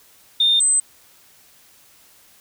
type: tone pair in turn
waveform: sine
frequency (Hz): 3628 / 8171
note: A#7 / C9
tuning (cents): -48 / -42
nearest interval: octave + major second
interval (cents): 1406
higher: second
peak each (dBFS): -12 / -13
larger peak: first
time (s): 0.4-0.6 / 0.6-0.8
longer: neither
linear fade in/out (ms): 5
effects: tanh soft clip ceiling -8 dBFS + white hiss -52 dBFS RMS until 2.4 s